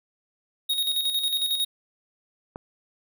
square tone with tremolo, 3751 Hz, A#7, 10 cents sharp, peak -22 dBFS, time 0.69-1.65 s, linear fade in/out 10 ms, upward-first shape square, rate 11 Hz, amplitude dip 50%
click, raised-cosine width 1 ms, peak -21 dBFS, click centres 2.559 s
effects none

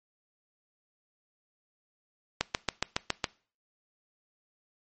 click train, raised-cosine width 0.2 ms, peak -8 dBFS, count 7, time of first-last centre 2.41-3.242 s, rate 7.21 Hz, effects noise-tail reverb RT60 0.4 s tail -22 dB re dry + MP3 32 kbps

